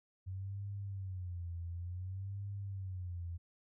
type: tone with vibrato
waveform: sine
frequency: 92.5 Hz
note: F#2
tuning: in tune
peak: -39 dBFS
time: 0.26-3.38 s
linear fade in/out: 20 ms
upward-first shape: sine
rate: 0.56 Hz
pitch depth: 140 cents each way
effects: none